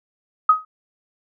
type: tone with exponential decay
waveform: sine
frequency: 1260 Hz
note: D#6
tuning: 21 cents sharp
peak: -6 dBFS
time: 0.49-0.65 s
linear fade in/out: 5 ms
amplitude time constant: 34 ms
effects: none